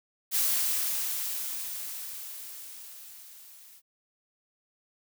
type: noise with level ramp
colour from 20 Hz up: blue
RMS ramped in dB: -25 to -53 dBFS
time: 0.31-3.82 s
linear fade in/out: 50 ms
effects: none